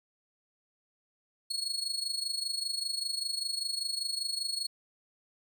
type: tone with amplitude modulation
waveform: 35% pulse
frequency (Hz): 4339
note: C#8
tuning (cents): -38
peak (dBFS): -27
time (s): 1.5-4.67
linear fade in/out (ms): 10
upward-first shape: sine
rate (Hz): 25.1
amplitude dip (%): 75
effects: none